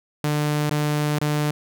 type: tone with dropouts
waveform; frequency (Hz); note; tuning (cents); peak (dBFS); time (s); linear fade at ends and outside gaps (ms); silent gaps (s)
sawtooth; 149.1; D3; +27; -16; 0.24-1.51; 2; 0.695-0.71 / 1.188-1.214
effects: none